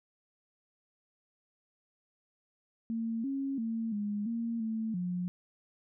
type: tone with pitch steps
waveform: sine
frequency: 227.3 / 273.1 / 226.4 / 206.5 / 231.1 / 222 / 178.7 Hz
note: A#3 / C#4 / A3 / G#3 / A#3 / A3 / F3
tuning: -43 / -26 / +50 / -10 / -15 / +16 / +40 cents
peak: -31 dBFS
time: 2.9-5.28 s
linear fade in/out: 0 ms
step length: 340 ms
effects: none